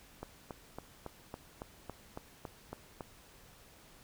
click train, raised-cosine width 1 ms, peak -27 dBFS, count 11, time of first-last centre 0.23-3.008 s, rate 3.6 Hz, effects pink hiss -59 dBFS RMS until 4.03 s

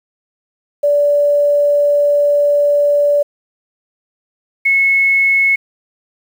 sine tone pair in turn, 580 / 2190 Hz, D5 / C#7, -22 / -22 cents, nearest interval octave + major seventh, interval 2300 cents, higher second, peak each -9 dBFS, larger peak neither, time 0.83-3.23 / 4.65-5.56 s, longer first, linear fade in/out 10 ms, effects 7-bit

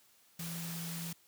sine tone in noise, 167.9 Hz, E3, 32 cents sharp, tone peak -40 dBFS, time 0.39-1.13 s, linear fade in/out 5 ms, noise white, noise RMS -44 dBFS, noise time 0.39-1.13 s, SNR +1 dB, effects white hiss -66 dBFS RMS until 1.27 s + high-pass 80 Hz 12 dB/octave

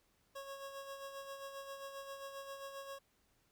25% pulse tone with tremolo, 550 Hz, C#5, 14 cents flat, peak -40 dBFS, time 0.35-2.99 s, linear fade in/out 10 ms, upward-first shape sine, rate 7.5 Hz, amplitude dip 50%, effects pink hiss -75 dBFS RMS until 3.51 s

